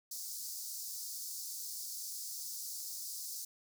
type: high-pass noise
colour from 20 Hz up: pink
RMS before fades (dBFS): -43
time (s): 0.11-3.45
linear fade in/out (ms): 5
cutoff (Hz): 4700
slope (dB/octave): 48
effects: none